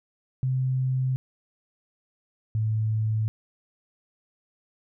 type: tone pair in turn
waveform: sine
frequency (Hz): 130 / 109.32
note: C3 / A2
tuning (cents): -11 / -11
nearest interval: minor third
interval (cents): 300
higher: first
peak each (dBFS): -22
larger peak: neither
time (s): 0.43-1.16 / 2.55-3.28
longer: neither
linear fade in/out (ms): 0
effects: none